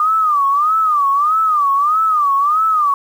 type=tone with vibrato; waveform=sine; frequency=1202 Hz; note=D6; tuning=40 cents sharp; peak=-11 dBFS; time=0-2.94 s; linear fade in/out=2 ms; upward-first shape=sine; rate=1.6 Hz; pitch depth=150 cents each way; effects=7-bit